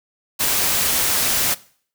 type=noise; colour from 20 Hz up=white; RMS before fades=-19 dBFS; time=0.39-1.55 s; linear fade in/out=20 ms; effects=noise-tail reverb RT60 0.5 s tail -20 dB re dry